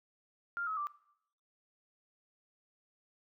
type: tone with pitch steps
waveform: sine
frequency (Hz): 1396.9 / 1281 / 1174.6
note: F6 / E6 / D6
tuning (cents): 0 / -50 / 0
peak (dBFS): -34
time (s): 0.57-0.87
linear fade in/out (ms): 0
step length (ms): 100
effects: noise-tail reverb RT60 0.7 s tail -19 dB re dry